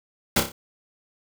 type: noise with echo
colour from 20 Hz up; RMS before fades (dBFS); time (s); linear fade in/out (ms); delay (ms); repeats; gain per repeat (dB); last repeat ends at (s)
pink; -19; 0.36-0.4; 5; 30; 4; -6; 0.52
effects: none